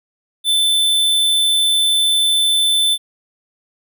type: tone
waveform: square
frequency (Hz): 3527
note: A7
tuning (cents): +3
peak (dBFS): -13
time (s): 0.44-2.98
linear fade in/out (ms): 50
effects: none